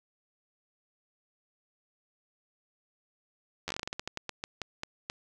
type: slowing click train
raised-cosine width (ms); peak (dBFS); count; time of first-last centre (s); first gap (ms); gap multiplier
0.2; -17; 18; 3.68-5.099; 11; 1.22
effects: none